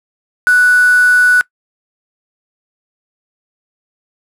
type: tone with quantisation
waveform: sine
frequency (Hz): 1480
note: F#6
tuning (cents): 0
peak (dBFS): -6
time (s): 0.47-1.41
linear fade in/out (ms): 0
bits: 3
effects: noise-tail reverb RT60 0.1 s tail -22 dB re dry + low-pass 10000 Hz 12 dB/octave